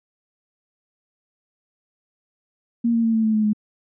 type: tone with pitch steps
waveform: sine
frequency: 233.9 / 230 / 226.2 / 222.4 / 218.7 / 215.1 / 211.5 Hz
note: A#3 / A#3 / A3 / A3 / A3 / A3 / G#3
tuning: +6 / -23 / +48 / +19 / -10 / -39 / +32 cents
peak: -16 dBFS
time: 2.84-3.533 s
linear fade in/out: 10 ms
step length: 99 ms
effects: none